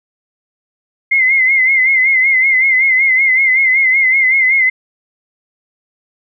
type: tone with vibrato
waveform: sine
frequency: 2093 Hz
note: C7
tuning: in tune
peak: -8 dBFS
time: 1.11-4.7 s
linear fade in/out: 10 ms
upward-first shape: sine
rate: 5.3 Hz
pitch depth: 66 cents each way
effects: none